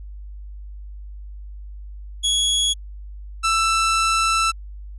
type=tone pair in turn; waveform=sawtooth; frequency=3347 / 1328.3 Hz; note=G#7 / E6; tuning=+13 / +13 cents; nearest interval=octave + major third; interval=1600 cents; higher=first; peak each=-14 / -13 dBFS; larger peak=second; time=2.23-2.74 / 3.43-4.52 s; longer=second; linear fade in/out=20 ms; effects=added 50 Hz sine -33 dBFS peak until 4.98 s + resampled to 24000 Hz